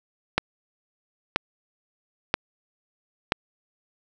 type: click train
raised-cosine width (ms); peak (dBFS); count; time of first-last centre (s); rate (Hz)
0.3; -3; 4; 0.38-3.321; 1.02
effects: none